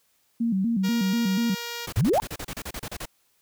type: tone with vibrato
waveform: sine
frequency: 210.4 Hz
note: G#3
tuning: 23 cents sharp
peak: -21 dBFS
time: 0.4-1.55 s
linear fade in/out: 10 ms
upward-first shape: square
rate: 4.1 Hz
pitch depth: 170 cents each way
type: tone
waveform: 5% pulse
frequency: 472.5 Hz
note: A#4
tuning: 23 cents sharp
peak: -20 dBFS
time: 0.83-1.87 s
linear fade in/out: 20 ms
type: noise bursts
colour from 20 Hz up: pink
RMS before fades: -34 dBFS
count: 14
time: 1.87-3.056 s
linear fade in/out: 5 ms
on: 55 ms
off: 32 ms
type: exponential sweep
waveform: sine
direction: up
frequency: 91.6 to 950 Hz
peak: -18 dBFS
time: 1.97-2.2 s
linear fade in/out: 0 ms
effects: white hiss -67 dBFS RMS until 3.41 s